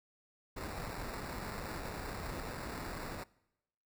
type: noise with sample-and-hold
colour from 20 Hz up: pink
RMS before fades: -42 dBFS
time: 0.56-3.24 s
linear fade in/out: 10 ms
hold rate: 3150 Hz
effects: noise-tail reverb RT60 0.9 s tail -23 dB re dry